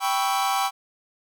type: chord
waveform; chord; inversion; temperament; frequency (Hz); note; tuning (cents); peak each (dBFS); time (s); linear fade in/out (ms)
45% pulse; C# half-diminished seventh; second; equal with one note detuned; 784 / 987.8 / 1113.9 / 1318.5; G5 / B5 / C#6 / E6; 0 / 0 / +8 / 0; -24 / -29 / -28 / -30; 0-0.71; 50
effects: none